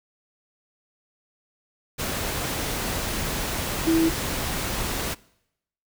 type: tone in noise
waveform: sine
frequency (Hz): 326.5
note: E4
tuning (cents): -17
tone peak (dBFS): -17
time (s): 3.86-4.1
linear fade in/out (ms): 20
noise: pink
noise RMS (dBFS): -28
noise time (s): 1.98-5.15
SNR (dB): +8
effects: noise-tail reverb RT60 0.8 s tail -23 dB re dry